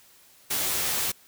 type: noise with comb filter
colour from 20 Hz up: white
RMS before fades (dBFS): -27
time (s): 0.5-1.12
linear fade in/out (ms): 10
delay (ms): 13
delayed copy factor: +0.7
effects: white hiss -56 dBFS RMS until 1.27 s